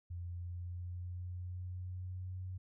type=tone with pitch glide; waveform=sine; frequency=87.31 to 92.45 Hz; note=F2 to F#2; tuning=0 to -1 cents; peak=-40 dBFS; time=0.1-2.58 s; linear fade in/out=10 ms; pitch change=+99 cents; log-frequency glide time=0.24-2.47 s; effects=none